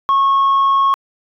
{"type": "tone", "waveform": "sine", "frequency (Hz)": 1095, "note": "C#6", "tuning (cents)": -22, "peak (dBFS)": -8, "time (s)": [0.09, 0.94], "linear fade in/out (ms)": 0, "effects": ["tanh soft clip ceiling -9 dBFS"]}